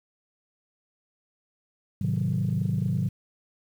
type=chord; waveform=sine; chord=A diminished seventh; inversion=none; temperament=equal with one note detuned; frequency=107.55 / 130.81 / 155.56 / 185 Hz; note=A2 / C3 / Eb3 / Gb3; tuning=-39 / 0 / 0 / 0 cents; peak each=-28 dBFS; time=2.01-3.09 s; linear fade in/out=5 ms; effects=tanh soft clip ceiling -17 dBFS + 9-bit